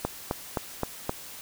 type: click train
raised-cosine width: 1 ms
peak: -12 dBFS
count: 5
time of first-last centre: 0.05-1.094 s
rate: 3.83 Hz
effects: white hiss -43 dBFS RMS until 1.41 s